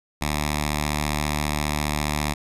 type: tone with notch filter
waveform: 5% pulse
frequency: 74.8 Hz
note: D2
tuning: 32 cents sharp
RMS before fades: -25 dBFS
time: 0.21-2.34 s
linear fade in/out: 10 ms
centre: 460 Hz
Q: 0.64
effects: resampled to 32000 Hz